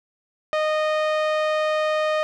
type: tone with low-pass filter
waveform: sawtooth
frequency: 617 Hz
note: D#5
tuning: 15 cents flat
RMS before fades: -22 dBFS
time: 0.53-2.23 s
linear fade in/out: 0 ms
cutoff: 3100 Hz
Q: 0.64
effects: none